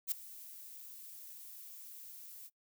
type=noise with ADSR envelope; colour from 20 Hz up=violet; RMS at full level=-32 dBFS; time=0.07-2.5 s; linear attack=47 ms; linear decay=5 ms; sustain=-19 dB; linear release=37 ms; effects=noise-tail reverb RT60 0.1 s tail -20 dB re dry